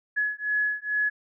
sine beating tone pair, 1693 / 1695.3 Hz, G#6 / G#6, +33 / +35 cents, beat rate 2.3 Hz, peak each -27 dBFS, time 0.16-1.1 s, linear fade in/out 20 ms, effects none

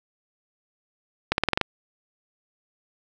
accelerating click train, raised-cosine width 0.3 ms, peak -4 dBFS, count 7, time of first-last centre 1.32-1.613 s, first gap 61 ms, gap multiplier 0.91, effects none

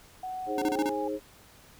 sine tone with pitch glide, 744 to 825.5 Hz, F#5 to G#5, +9 to -11 cents, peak -33 dBFS, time 0.23-1.08 s, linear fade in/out 5 ms, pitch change +180 cents, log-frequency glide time 0.73-0.8 s
sine chord, Ab major, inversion second, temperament equal with one note detuned, 311.1 / 415.3 / 535.8 Hz, Eb4 / Ab4 / C5, 0 / 0 / +41 cents, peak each -34 dBFS, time 0.46-1.2 s, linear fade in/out 50 ms
square tone bursts, 303.7 Hz, D#4, 42 cents flat, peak -27 dBFS, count 5, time 0.58-0.894 s, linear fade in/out 2 ms, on 38 ms, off 31 ms
effects pink hiss -55 dBFS RMS until 1.79 s

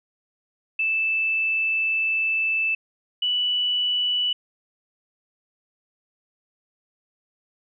sine tone pair in turn, 2637 / 2960 Hz, E7 / F#7, 0 / 0 cents, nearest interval major second, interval 200 cents, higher second, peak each -20 dBFS, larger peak neither, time 0.79-2.75 / 3.22-4.33 s, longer first, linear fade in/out 5 ms, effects none

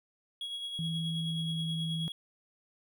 triangle tone with tremolo, 3322 Hz, G#7, in tune, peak -33 dBFS, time 0.41-2.12 s, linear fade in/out 2 ms, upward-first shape sine, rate 9.4 Hz, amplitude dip 40%
sine tone with pitch glide, 162.9 to 161.59 Hz, E3 to E3, -20 to -34 cents, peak -32 dBFS, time 0.79-2.08 s, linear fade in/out 0 ms, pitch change -14 cents, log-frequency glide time 1.09-1.62 s
effects none

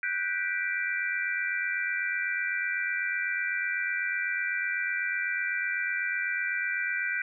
sine chord, G major seventh, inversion third, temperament equal with one note detuned, 1480 / 1568 / 1961.9 / 2349 Hz, F#6 / G6 / B6 / D7, 0 / 0 / -12 / 0 cents, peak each -33 dBFS, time 0.03-7.22 s, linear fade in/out 2 ms, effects none

